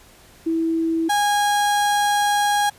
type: tone pair in turn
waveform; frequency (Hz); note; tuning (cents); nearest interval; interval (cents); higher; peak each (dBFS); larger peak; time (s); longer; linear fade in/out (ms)
sine / 35% pulse; 327.1 / 822.1; E4 / G#5; -13 / -18; octave + major third; 1595; second; -18 / -15; second; 0.46-1.09 / 1.09-2.7; second; 10
effects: pink hiss -49 dBFS RMS until 2.78 s + resampled to 32000 Hz